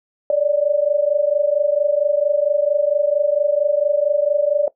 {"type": "tone pair together", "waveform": "sine", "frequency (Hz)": [571.6, 596], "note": ["D5", "D5"], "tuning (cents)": [-47, 25], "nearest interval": "minor second", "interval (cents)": 72, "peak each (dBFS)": -17, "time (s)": [0.3, 4.68], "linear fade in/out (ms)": 2, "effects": ["noise-tail reverb RT60 0.1 s tail -18 dB re dry"]}